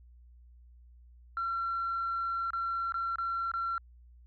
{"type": "tone with dropouts", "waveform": "sine", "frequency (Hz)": 1361, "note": "F6", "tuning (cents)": -45, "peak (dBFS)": -29, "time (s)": [1.37, 3.78], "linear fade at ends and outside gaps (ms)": 1, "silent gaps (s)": [[2.505, 2.533], [2.922, 2.942], [3.158, 3.184], [3.516, 3.538]], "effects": ["tanh soft clip ceiling -26 dBFS", "added 60 Hz sine -53 dBFS peak until 4.26 s"]}